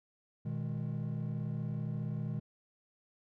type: chord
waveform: triangle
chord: G# minor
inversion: first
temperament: equal with one note detuned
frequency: 120.37 / 155.56 / 207.7 Hz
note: B2 / D#3 / G#3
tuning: -44 / 0 / 0 cents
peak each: -35 / -35 / -39 dBFS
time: 0.45-2.4 s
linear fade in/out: 10 ms
effects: tanh soft clip ceiling -26 dBFS